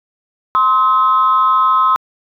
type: tone pair together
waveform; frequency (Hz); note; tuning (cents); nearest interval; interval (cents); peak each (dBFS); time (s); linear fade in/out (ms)
sine; 1046.5 / 1279.9; C6 / D#6; 0 / +49; minor third; 349; -11; 0.55-1.96; 0
effects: tanh soft clip ceiling -3 dBFS